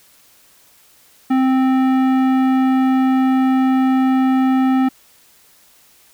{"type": "tone with tanh clipping", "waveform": "sine", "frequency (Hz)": 261.6, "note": "C4", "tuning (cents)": 0, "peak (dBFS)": -14, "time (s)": [1.3, 4.89], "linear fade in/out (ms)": 10, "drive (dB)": 15, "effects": ["white hiss -51 dBFS RMS until 6.13 s"]}